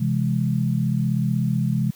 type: chord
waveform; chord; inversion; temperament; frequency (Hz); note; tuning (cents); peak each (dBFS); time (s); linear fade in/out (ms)
sine; C augmented; none; equal with one note detuned; 130.81 / 166.63 / 207.7; C3 / E3 / G#3; 0 / +19 / 0; -22 / -24 / -24; 0-1.91; 10
effects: white hiss -51 dBFS RMS until 1.95 s